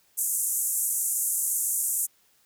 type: band-pass noise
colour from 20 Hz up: white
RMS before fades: -27 dBFS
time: 0.17-2.07 s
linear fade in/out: 20 ms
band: 7000 to 13000 Hz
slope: 48 dB/octave
effects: white hiss -64 dBFS RMS until 2.45 s